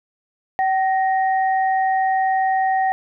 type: tone pair together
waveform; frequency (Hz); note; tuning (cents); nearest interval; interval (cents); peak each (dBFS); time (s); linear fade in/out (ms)
sine; 763.5 / 1864.7; G5 / A#6; -46 / 0; octave + minor third; 1546; -16 / -26; 0.59-2.92; 0
effects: none